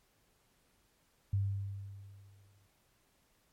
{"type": "tone with exponential decay", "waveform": "sine", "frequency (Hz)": 98.9, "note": "G2", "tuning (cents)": 16, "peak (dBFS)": -27, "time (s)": [1.33, 2.67], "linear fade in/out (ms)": 5, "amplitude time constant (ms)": 290, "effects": ["pink hiss -72 dBFS RMS until 3.52 s", "MP3 64 kbps"]}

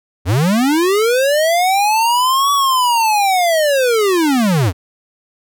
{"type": "linear two-way sweep", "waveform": "square", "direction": "up then down", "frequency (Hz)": [77.78, 1143, 77.78], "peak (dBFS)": -12, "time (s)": [0.25, 4.73], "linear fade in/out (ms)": 50, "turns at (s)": 2.52, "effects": []}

